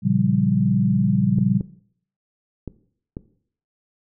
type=chord; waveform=sine; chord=G half-diminished seventh; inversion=first; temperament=equal; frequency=116.54 / 138.59 / 174.61 / 196 Hz; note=Bb2 / Db3 / F3 / G3; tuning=0 / 0 / 0 / 0 cents; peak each=-24 / -22 / -22 / -20 dBFS; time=0.02-1.62 s; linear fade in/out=50 ms
type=clicks; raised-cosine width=3 ms; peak=-17 dBFS; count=4; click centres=1.386 / 1.609 / 2.677 / 3.169 s
effects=noise-tail reverb RT60 0.6 s tail -17 dB re dry